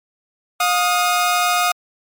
sawtooth tone pair together, 713.1 / 1244.5 Hz, F5 / D#6, +36 / 0 cents, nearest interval minor seventh, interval 964 cents, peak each -14 dBFS, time 0.6-1.72 s, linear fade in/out 5 ms, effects MP3 96 kbps

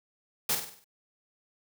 white noise with echo, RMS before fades -27 dBFS, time 0.49-0.55 s, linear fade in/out 5 ms, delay 49 ms, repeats 6, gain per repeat -6 dB, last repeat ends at 0.844 s, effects none

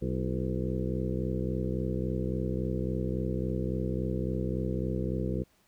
harmonic tone with a mistuned harmonic, 63.6 Hz, C2, 48 cents flat, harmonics 1 / 2 / 3 / 4 / 5 / 6 / 7 / 8, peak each -35 / -34 / -34 / -40 / -38 / -40 / -39 / -40 dBFS, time 0.01-5.44 s, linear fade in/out 20 ms, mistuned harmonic 5, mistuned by +69 cents, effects pink hiss -67 dBFS RMS until 5.67 s

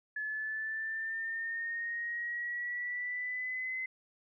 sine exponential sweep, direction up, 1714 to 2050 Hz, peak -34 dBFS, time 0.16-3.86 s, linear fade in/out 5 ms, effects none

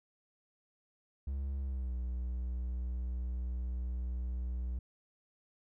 triangle tone with pitch glide, 68.3 to 61.56 Hz, C#2 to B1, -25 to -5 cents, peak -32 dBFS, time 1.27-4.79 s, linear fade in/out 5 ms, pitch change -180 cents, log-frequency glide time 1.58-1.94 s, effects none

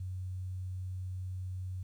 sine tone, 92.5 Hz, F#2, in tune, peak -36 dBFS, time 0-1.83 s, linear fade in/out 5 ms, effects 11-bit

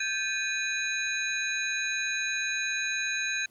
sine tone cluster, 1563 / 1720 / 2477 / 3947 / 6510 Hz, G6 / A6 / D#7 / B7 / G#8, -6 / -40 / -8 / -2 / -36 cents, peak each -33 / -37 / -31 / -36 / -38 dBFS, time 0-3.46 s, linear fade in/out 5 ms, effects pink hiss -64 dBFS RMS until 3.5 s

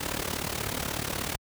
pink noise with amplitude modulation, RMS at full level -28 dBFS, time 0-1.36 s, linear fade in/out 10 ms, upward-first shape sine, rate 36.4 Hz, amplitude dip 80%, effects high-pass 60 Hz 12 dB/octave

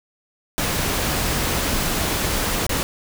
pink noise with dropouts, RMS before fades -22 dBFS, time 0.58-2.83 s, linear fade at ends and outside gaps 0 ms, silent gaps 2.666-2.693 s, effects none

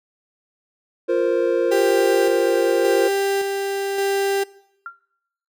triangle chord, F suspended fourth, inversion none, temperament just, 349.2 / 465.6 / 523.8 Hz, F4 / Bb4 / C5, 0 / -2 / +2 cents, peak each -19 dBFS, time 1.08-3.09 s, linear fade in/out 20 ms
35% pulse tone with tremolo, 395 Hz, G4, 13 cents sharp, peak -17 dBFS, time 1.71-4.44 s, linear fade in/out 10 ms, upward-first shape square, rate 0.88 Hz, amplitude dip 35%
sine tone with exponential decay, 1382 Hz, F6, 19 cents flat, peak -26 dBFS, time 4.86-5.01 s, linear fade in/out 1 ms, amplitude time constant 32 ms
effects noise-tail reverb RT60 0.8 s tail -22 dB re dry

